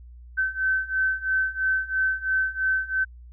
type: beating tone pair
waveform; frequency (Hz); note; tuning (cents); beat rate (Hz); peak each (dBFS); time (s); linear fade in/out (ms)
sine; 1534 / 1537; G6 / G6; -38 / -35; 3; -26 / -24; 0.37-3.05; 20
effects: added 60 Hz sine -42 dBFS peak until 3.32 s